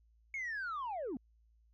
sine linear sweep, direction down, 2218 to 220 Hz, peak -35 dBFS, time 0.34-1.17 s, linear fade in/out 2 ms, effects tanh soft clip ceiling -35 dBFS + added 56 Hz sine -65 dBFS peak until 1.73 s

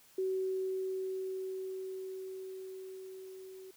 sine tone with level ramp, 378 Hz, F#4, 37 cents sharp, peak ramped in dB -30 to -47 dBFS, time 0.18-3.71 s, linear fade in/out 5 ms, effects white hiss -62 dBFS RMS until 3.76 s

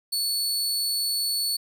sawtooth tone, 4435 Hz, C#8, in tune, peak -21 dBFS, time 0.12-1.57 s, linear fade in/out 10 ms, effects none

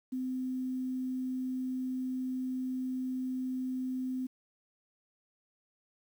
sine tone with quantisation, 256.8 Hz, C4, 32 cents flat, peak -32 dBFS, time 0.12-4.27 s, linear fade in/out 10 ms, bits 10, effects none

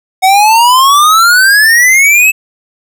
square exponential sweep, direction up, 740 to 2637 Hz, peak -4 dBFS, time 0.22-2.32 s, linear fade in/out 20 ms, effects none

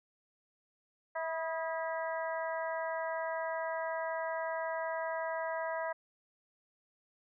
harmonic tone with a mistuned harmonic, 325.3 Hz, E4, 23 cents flat, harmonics 2 / 3 / 4 / 5 / 6, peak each -36 / -39 / -45 / -43 / -45 dBFS, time 1.15-5.93 s, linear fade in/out 10 ms, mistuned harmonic 4, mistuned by -58 cents, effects none

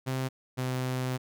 sawtooth tone pair in turn, 130.81 / 128.19 Hz, C3 / C3, 0 / -35 cents, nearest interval unison, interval 35 cents, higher first, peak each -25 dBFS, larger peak neither, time 0.06-0.29 / 0.57-1.18 s, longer second, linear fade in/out 20 ms, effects none

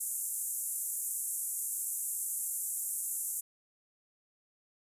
white band-pass noise, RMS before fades -36 dBFS, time 0-3.41 s, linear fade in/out 10 ms, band 7300 to 13000 Hz, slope 48 dB/octave, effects resampled to 32000 Hz

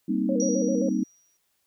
sine chord, C minor seventh, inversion second, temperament equal, 196 / 233.1 / 261.6 / 311.1 Hz, G3 / Bb3 / C4 / Eb4, 0 / 0 / 0 / 0 cents, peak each -28 dBFS, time 0.08-1.04 s, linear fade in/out 10 ms
sine tone with vibrato, 509 Hz, C5, 48 cents flat, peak -26 dBFS, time 0.29-0.89 s, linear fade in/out 2 ms, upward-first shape square, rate 7.6 Hz, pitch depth 110 cents each way
sine tone with exponential decay, 5760 Hz, F#8, 47 cents flat, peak -27 dBFS, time 0.4-1.37 s, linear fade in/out 1 ms, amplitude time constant 210 ms
effects white hiss -72 dBFS RMS until 1.66 s

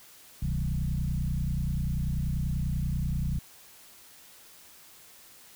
sine tone with frequency modulation, 100.1 Hz, G2, 37 cents sharp, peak -26 dBFS, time 0.42-3.39 s, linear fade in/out 5 ms, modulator 30.3 Hz, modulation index 2.5, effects white hiss -53 dBFS RMS until 5.55 s

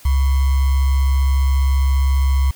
sine tone with sample-and-hold, 67.6 Hz, C#2, 43 cents flat, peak -12 dBFS, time 0.05-2.51 s, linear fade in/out 5 ms, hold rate 1050 Hz, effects white hiss -45 dBFS RMS until 2.55 s

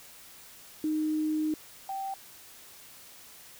sine tone pair in turn, 309 / 778.6 Hz, D#4 / G5, -12 / -12 cents, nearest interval octave + major third, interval 1600 cents, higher second, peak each -26 / -32 dBFS, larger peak first, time 0.84-1.54 / 1.89-2.14 s, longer first, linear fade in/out 2 ms, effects white hiss -51 dBFS RMS until 3.59 s

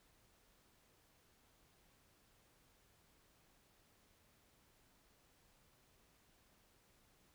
silence, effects pink hiss -72 dBFS RMS until 7.34 s

